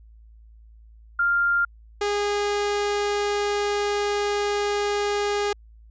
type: tone pair in turn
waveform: sine / sawtooth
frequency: 1396.9 / 410.3 Hz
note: F6 / G#4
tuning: 0 / -21 cents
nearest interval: octave + major sixth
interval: 2121 cents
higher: first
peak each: -18 dBFS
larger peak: neither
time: 1.19-1.65 / 2.01-5.53 s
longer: second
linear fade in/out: 5 ms
effects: added 55 Hz sine -46 dBFS peak until 5.9 s + resampled to 16000 Hz